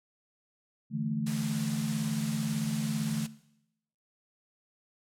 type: chord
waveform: sine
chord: D suspended second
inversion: none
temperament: equal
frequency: 146.83 / 164.81 / 220 Hz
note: D3 / E3 / A3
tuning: 0 / 0 / 0 cents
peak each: -34 / -36 / -33 dBFS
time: 0.9-3.28 s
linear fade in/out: 50 ms
type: noise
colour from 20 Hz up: white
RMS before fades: -40 dBFS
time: 1.26-3.27 s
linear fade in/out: 10 ms
effects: noise-tail reverb RT60 0.8 s tail -17 dB re dry + low-pass 10000 Hz 12 dB/octave